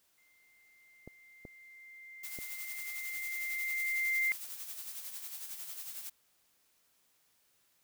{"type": "tone with exponential growth", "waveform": "sine", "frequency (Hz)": 2093, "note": "C7", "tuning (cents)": 0, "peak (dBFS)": -27, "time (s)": [0.18, 4.32], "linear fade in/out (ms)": 0, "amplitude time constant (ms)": 900}
{"type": "clicks", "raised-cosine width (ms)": 2, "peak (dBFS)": -33, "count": 3, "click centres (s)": [1.076, 1.452, 2.388]}
{"type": "noise with tremolo", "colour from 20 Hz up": "blue", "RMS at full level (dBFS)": -42, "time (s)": [2.23, 6.1], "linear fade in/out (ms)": 10, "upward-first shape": "sine", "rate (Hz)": 11, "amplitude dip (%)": 50}
{"effects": ["white hiss -72 dBFS RMS until 7.83 s"]}